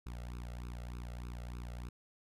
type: tone with flanger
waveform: sawtooth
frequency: 60 Hz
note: B1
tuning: 49 cents flat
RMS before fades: -44 dBFS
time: 0.06-1.89 s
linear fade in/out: 5 ms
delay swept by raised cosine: 0.76 to 1.52 ms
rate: 3.3 Hz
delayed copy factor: +1
effects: resampled to 32000 Hz